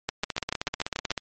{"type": "two click trains", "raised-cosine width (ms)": 0.2, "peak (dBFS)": [-9, -11], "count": [8, 16], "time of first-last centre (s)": [[0.09, 1.106], [0.24, 1.177]], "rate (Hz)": [6.89, 16], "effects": ["MP3 32 kbps"]}